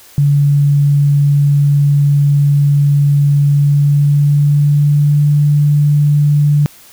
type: tone with pitch glide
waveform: sine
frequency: 143.3 to 146.65 Hz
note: D3 to D3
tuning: -42 to -2 cents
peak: -7 dBFS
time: 0.18-6.66 s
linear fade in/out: 0 ms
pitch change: +40 cents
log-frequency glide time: 3.49-5.26 s
effects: white hiss -41 dBFS RMS until 6.92 s